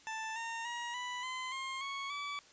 20% pulse tone with pitch steps, 883 / 916.8 / 951.9 / 988.3 / 1026.1 / 1065.3 / 1106.1 / 1148.4 Hz, A5 / A#5 / A#5 / B5 / C6 / C6 / C#6 / D6, +6 / -29 / +36 / +1 / -34 / +31 / -4 / -39 cents, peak -33 dBFS, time 0.07-2.39 s, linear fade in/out 0 ms, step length 290 ms, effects white hiss -60 dBFS RMS until 2.52 s + resampled to 16000 Hz

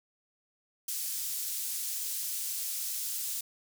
pink high-pass noise, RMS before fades -35 dBFS, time 0.88-3.41 s, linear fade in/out 5 ms, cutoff 7100 Hz, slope 12 dB/octave, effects none

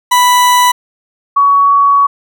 40% pulse / sine tone pair in turn, 987.8 / 1124.6 Hz, B5 / C#6, 0 / +25 cents, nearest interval major second, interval 225 cents, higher second, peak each -5 dBFS, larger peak neither, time 0.11-0.72 / 1.36-2.07 s, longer second, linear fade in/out 10 ms, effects none

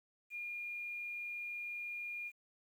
sine tone, 2418 Hz, D7, 50 cents sharp, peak -40 dBFS, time 0.3-2.32 s, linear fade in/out 50 ms, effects 11-bit

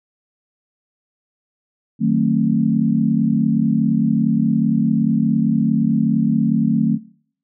sine chord, D# diminished seventh, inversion none, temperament just, 155.56 / 186.68 / 224 / 268.8 Hz, D#3 / F#3 / A3 / C4, 0 / +16 / +31 / +47 cents, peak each -21 / -20 / -16 / -22 dBFS, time 1.99-6.99 s, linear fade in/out 50 ms, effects noise-tail reverb RT60 0.6 s tail -23 dB re dry

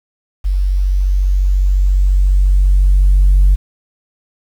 sine tone with level ramp, 47.17 Hz, F#1, 34 cents sharp, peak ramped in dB -11 to -4 dBFS, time 0.44-3.56 s, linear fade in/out 20 ms, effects tanh soft clip ceiling -3 dBFS + 7-bit

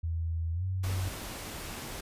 sine tone with pitch glide, 82.41 to 93.58 Hz, E2 to F#2, 0 to +20 cents, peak -29 dBFS, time 0.03-1.09 s, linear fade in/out 10 ms, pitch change +220 cents, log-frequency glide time 0.53-0.64 s
pink noise, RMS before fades -40 dBFS, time 0.83-2.01 s, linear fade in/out 10 ms
effects resampled to 32000 Hz

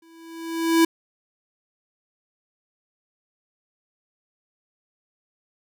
square tone with exponential growth, 329.6 Hz, E4, in tune, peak -13 dBFS, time 0.02-0.85 s, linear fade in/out 5 ms, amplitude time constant 180 ms, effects none

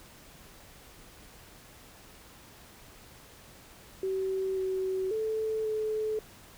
sine tone with pitch steps, 381.4 / 377.5 / 438.2 / 432.5 Hz, G4 / F#4 / A4 / A4, -47 / +35 / -7 / -30 cents, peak -28 dBFS, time 4.03-6.19 s, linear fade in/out 2 ms, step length 540 ms, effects pink hiss -53 dBFS RMS until 6.57 s

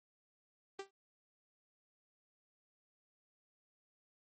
sawtooth tone with exponential decay, 392 Hz, G4, in tune, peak -35 dBFS, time 0.79-0.91 s, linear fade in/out 5 ms, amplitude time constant 24 ms, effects MP3 32 kbps

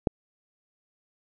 click, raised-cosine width 2 ms, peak -8 dBFS, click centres 0.072 s, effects none

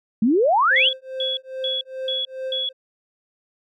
sine exponential sweep, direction up, 205.3 to 3350 Hz, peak -14 dBFS, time 0.22-0.89 s, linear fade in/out 5 ms
triangle tone with tremolo, 523.3 Hz, C5, in tune, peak -22 dBFS, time 0.7-2.73 s, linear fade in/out 20 ms, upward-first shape triangle, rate 2.4 Hz, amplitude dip 100%
sine tone bursts, 3375 Hz, G#7, 27 cents sharp, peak -22 dBFS, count 5, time 0.76-2.69 s, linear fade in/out 2 ms, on 170 ms, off 270 ms
effects none

